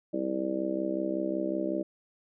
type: harmonic tone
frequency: 65.41 Hz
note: C2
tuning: in tune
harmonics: 3 / 4 / 5 / 6 / 7 / 8 / 9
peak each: -37 / -38 / -31 / -39 / -41 / -43 / -34 dBFS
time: 0.13-1.83 s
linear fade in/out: 10 ms
effects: none